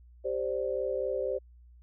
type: chord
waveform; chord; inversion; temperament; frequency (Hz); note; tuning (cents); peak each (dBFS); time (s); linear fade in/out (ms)
sine; G suspended fourth; none; equal; 392 / 523.3 / 587.3; G4 / C5 / D5; 0 / 0 / 0; -34 / -31 / -35; 0.24-1.39; 20
effects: added 60 Hz sine -52 dBFS peak until 1.82 s